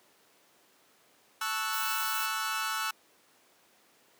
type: chord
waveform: sawtooth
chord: F# minor seventh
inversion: first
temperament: equal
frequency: 880 / 1108.7 / 1318.5 / 1480 Hz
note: A5 / C#6 / E6 / F#6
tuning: 0 / 0 / 0 / 0 cents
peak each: -35 / -35 / -30 / -32 dBFS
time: 1.41-2.91 s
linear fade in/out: 5 ms
type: noise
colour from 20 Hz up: violet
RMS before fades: -37 dBFS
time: 1.72-2.27 s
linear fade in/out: 20 ms
effects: pink hiss -63 dBFS RMS until 4.19 s + high-pass 300 Hz 12 dB/octave